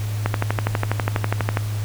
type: click train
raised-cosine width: 0.5 ms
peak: -5 dBFS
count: 17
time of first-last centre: 0.26-1.571 s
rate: 12.2 Hz
effects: added 105 Hz sine -22 dBFS peak until 1.84 s + pink hiss -37 dBFS RMS until 1.84 s